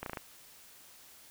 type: slowing click train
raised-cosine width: 0.5 ms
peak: -22 dBFS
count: 5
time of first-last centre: 0.03-0.172 s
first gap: 32 ms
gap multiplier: 1.07
effects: white hiss -56 dBFS RMS until 1.3 s